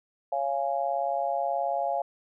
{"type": "chord", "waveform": "sine", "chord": "Db major", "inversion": "none", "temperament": "just", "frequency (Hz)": [554.4, 693, 831.5], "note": ["Db5", "F5", "Ab5"], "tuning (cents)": [0, -14, 2], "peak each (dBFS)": [-31, -28, -31], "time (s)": [0.32, 2.02], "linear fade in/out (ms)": 5, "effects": []}